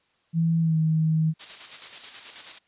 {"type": "tone with pitch glide", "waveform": "sine", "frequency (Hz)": [164.81, 158.65], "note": ["E3", "D#3"], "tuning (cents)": [0, 34], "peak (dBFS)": -19, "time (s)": [0.33, 1.34], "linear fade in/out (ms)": 50, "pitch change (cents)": -66, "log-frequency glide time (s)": [0.6, 0.77]}
{"type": "noise with tremolo", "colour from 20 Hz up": "blue", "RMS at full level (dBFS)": -31, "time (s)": [1.39, 2.59], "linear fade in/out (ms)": 20, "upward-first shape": "square", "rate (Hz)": 9.3, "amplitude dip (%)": 45}
{"effects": ["white hiss -67 dBFS RMS until 2.67 s", "resampled to 8000 Hz"]}